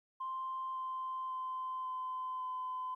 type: tone with pitch steps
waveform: sine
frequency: 1046.5 / 1039.9 / 1033.3 / 1026.7 / 1020.2 Hz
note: C6 / C6 / C6 / C6 / C6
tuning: 0 / -11 / -22 / -33 / -44 cents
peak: -36 dBFS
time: 0.2-2.95 s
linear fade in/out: 10 ms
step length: 550 ms
effects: tanh soft clip ceiling -32 dBFS + 13-bit